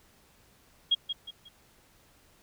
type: tone with echo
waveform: sine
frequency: 3274 Hz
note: G#7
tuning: 25 cents flat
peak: -20 dBFS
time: 0.91-0.95 s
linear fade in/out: 10 ms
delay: 180 ms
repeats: 3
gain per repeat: -9 dB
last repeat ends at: 1.49 s
effects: pink hiss -62 dBFS RMS until 2.42 s